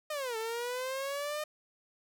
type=linear two-way sweep; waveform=sawtooth; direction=down then up; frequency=622.3 to 439.2 to 612 Hz; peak=-30 dBFS; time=0.1-1.44 s; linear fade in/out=5 ms; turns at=0.37 s; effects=none